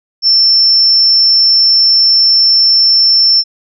sine tone, 5370 Hz, E8, 31 cents sharp, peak -5 dBFS, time 0.22-3.44 s, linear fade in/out 50 ms, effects none

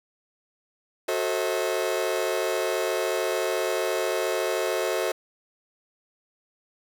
40% pulse chord, F# diminished seventh, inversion none, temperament just, 370 / 444 / 532.8 / 639.4 Hz, F#4 / A4 / C5 / Eb5, 0 / +16 / +31 / +47 cents, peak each -29 dBFS, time 1.08-5.12 s, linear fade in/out 5 ms, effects none

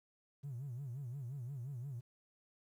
triangle tone with vibrato, 130 Hz, C3, 11 cents flat, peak -38 dBFS, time 0.43-2.01 s, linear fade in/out 20 ms, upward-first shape sine, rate 5.7 Hz, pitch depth 190 cents each way, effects tanh soft clip ceiling -38 dBFS + 12-bit

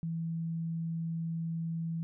sine tone, 164.81 Hz, E3, in tune, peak -32 dBFS, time 0.03-2.03 s, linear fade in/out 0 ms, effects none

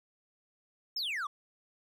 triangle exponential sweep, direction down, 5520 to 1100 Hz, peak -31 dBFS, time 0.96-1.27 s, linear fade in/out 5 ms, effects none

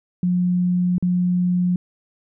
sine tone with dropouts, 179 Hz, F3, 43 cents sharp, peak -16 dBFS, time 0.23-1.76 s, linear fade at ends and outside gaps 2 ms, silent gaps 0.982-1.025 s, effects none

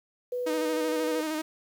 sine tone with pitch glide, 493.9 to 488.5 Hz, B4 to B4, 0 to -19 cents, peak -28 dBFS, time 0.32-1.21 s, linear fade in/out 5 ms, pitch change -19 cents, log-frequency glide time 0.46-0.65 s
sawtooth tone with vibrato, 311.1 Hz, D#4, in tune, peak -25 dBFS, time 0.46-1.42 s, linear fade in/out 10 ms, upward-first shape square, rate 13 Hz, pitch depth 28 cents each way
effects 9-bit

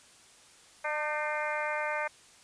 harmonic tone with a mistuned harmonic, 300.7 Hz, D4, 41 cents sharp, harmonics 2 / 3 / 4 / 5 / 6 / 7 / 8, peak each -35 / -36 / -39 / -37 / -41 / -37 / -42 dBFS, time 0.84-2.08 s, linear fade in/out 10 ms, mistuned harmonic 5, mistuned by +37 cents, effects white hiss -57 dBFS RMS until 2.43 s + resampled to 22050 Hz

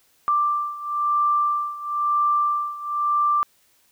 sine beating tone pair, 1179 / 1180 Hz, D6 / D6, +6 / +8 cents, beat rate 1 Hz, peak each -21 / -24 dBFS, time 0.28-3.43 s, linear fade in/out 0 ms, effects white hiss -61 dBFS RMS until 3.91 s

